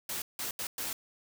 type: noise bursts at uneven times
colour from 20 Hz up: white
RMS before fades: -36 dBFS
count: 4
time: 0.09-0.22 / 0.39-0.51 / 0.59-0.67 / 0.78-0.93 s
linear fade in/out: 2 ms
effects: none